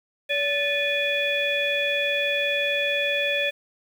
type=tone cluster; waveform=sine; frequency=571 / 1752 / 2461 / 3406 Hz; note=D5 / A6 / D#7 / G#7; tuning=-49 / -8 / -20 / +43 cents; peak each=-26 / -28 / -25 / -28 dBFS; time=0.29-3.51 s; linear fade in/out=20 ms; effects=tanh soft clip ceiling -11 dBFS + 8-bit